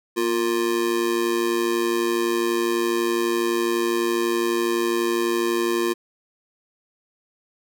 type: tone with amplitude modulation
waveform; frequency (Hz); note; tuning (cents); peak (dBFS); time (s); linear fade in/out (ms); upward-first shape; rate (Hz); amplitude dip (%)
square; 350.8; F4; +8; -17; 0.16-5.94; 20; sine; 112; 80
effects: none